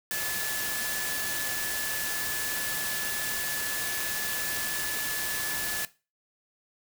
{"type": "tone in noise", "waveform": "sine", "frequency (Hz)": 1726, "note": "A6", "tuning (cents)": -34, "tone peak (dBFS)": -33, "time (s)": [0.11, 5.85], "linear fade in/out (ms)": 0, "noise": "white", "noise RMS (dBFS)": -32, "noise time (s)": [0.11, 5.85], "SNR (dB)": -4, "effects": ["noise-tail reverb RT60 0.3 s tail -18 dB re dry"]}